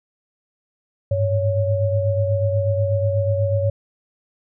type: tone cluster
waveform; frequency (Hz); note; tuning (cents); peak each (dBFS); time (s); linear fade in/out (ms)
sine; 99.8 / 108 / 559; G2 / A2 / C#5; +32 / -32 / +14; -19 / -26 / -21; 1.11-3.7; 5
effects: none